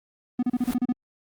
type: tone bursts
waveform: triangle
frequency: 246.9 Hz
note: B3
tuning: in tune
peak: -18 dBFS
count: 8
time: 0.39-0.925 s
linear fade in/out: 5 ms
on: 38 ms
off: 33 ms
type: noise with exponential growth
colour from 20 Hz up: pink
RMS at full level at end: -31 dBFS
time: 0.44-0.74 s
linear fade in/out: 5 ms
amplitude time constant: 64 ms
effects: Opus 32 kbps